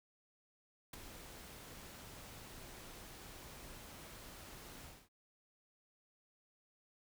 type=noise with ADSR envelope; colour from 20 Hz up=pink; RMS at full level=-44 dBFS; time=0.93-5.09 s; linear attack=7 ms; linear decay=10 ms; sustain=-9 dB; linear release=250 ms; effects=none